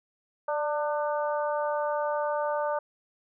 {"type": "harmonic tone with a mistuned harmonic", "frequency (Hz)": 299.6, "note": "D4", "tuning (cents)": 35, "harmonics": [2, 3, 4, 5], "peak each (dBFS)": [-28, -31, -35, -39], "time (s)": [0.48, 2.79], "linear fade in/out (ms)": 5, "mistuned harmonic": 2, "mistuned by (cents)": -28, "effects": []}